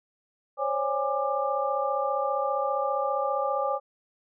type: tone cluster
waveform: sine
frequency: 532 / 567 / 821 / 1188 Hz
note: C5 / C#5 / G#5 / D6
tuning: +29 / +39 / -20 / +20 cents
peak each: -30 dBFS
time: 0.57-3.8 s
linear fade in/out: 50 ms
effects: none